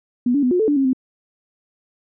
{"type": "tone with pitch steps", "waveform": "sine", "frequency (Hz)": [244.8, 285.8, 250.2, 359, 438.5, 291.9, 270.6, 259.5], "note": ["B3", "D4", "B3", "F4", "A4", "D4", "C#4", "C4"], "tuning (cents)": [-15, -47, 23, 48, -6, -10, -42, -14], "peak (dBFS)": -14, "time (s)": [0.26, 0.932], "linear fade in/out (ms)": 5, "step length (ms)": 84, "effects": []}